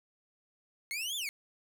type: exponential two-way sweep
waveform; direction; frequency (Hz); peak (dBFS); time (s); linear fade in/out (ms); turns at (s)
sawtooth; up then down; 2123 to 3577 to 2123; -31; 0.91-1.29; 0; 1.16
effects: none